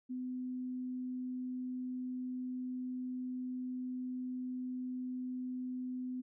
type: tone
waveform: sine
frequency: 253.1 Hz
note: B3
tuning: 43 cents sharp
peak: -37 dBFS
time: 0.09-6.22 s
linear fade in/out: 20 ms
effects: none